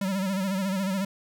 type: tone with vibrato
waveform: square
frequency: 192.4 Hz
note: G3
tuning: 32 cents flat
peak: -26 dBFS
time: 0.01-1.05 s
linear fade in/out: 5 ms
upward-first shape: sine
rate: 14 Hz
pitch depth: 74 cents each way
effects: none